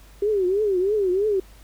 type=tone with vibrato; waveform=sine; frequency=393.3 Hz; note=G4; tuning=6 cents sharp; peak=-18 dBFS; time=0.22-1.4 s; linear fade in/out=5 ms; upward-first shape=triangle; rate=3.1 Hz; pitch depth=190 cents each way; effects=added 50 Hz sine -46 dBFS peak until 1.63 s + pink hiss -53 dBFS RMS until 1.63 s